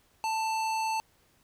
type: tone with low-pass filter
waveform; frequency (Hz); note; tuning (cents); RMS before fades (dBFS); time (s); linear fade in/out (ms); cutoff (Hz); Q
square; 885; A5; +10; -30; 0.24-1; 0; 8800; 0.75
effects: pink hiss -66 dBFS RMS until 1.43 s